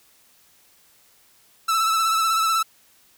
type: tone with vibrato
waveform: 45% pulse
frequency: 1318.5 Hz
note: E6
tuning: in tune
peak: -18 dBFS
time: 1.68-2.63 s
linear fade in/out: 10 ms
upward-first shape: sine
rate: 16 Hz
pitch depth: 34 cents each way
effects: white hiss -57 dBFS RMS until 3.17 s